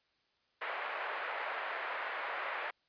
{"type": "band-pass noise", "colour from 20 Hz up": "white", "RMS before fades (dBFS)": -39, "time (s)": [0.61, 2.71], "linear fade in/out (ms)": 10, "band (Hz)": [520, 2100], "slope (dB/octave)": 24, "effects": ["white hiss -75 dBFS RMS until 2.88 s", "resampled to 11025 Hz"]}